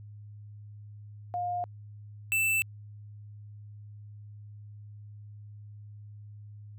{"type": "tone pair in turn", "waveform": ["sine", "square"], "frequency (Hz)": [710, 2653], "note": ["F5", "E7"], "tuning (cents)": [28, 10], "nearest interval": "octave + major seventh", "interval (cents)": 2282, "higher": "second", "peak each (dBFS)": [-29, -25], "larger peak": "second", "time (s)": [[1.34, 1.64], [2.32, 2.62]], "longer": "neither", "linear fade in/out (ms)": 0, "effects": ["added 104 Hz sine -44 dBFS peak until 6.78 s"]}